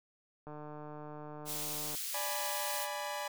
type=click train; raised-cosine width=1 ms; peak=-33 dBFS; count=223; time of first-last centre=0.47-1.95 s; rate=150 Hz
type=high-pass noise; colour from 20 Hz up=white; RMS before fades=-39 dBFS; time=1.45-2.88 s; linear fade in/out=50 ms; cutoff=2600 Hz; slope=12 dB/octave
type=chord; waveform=sawtooth; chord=G# diminished; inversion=second; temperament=equal; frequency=587.3 / 830.6 / 987.8 Hz; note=D5 / G#5 / B5; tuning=0 / 0 / 0 cents; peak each=-37 / -37 / -38 dBFS; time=2.14-3.28 s; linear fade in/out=5 ms
effects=none